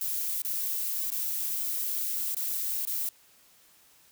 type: noise with dropouts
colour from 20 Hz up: violet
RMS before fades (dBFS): -31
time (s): 0.01-3.09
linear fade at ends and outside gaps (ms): 2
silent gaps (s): 0.42-0.448 / 1.104-1.118 / 2.347-2.366 / 2.852-2.872
effects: white hiss -60 dBFS RMS until 4.11 s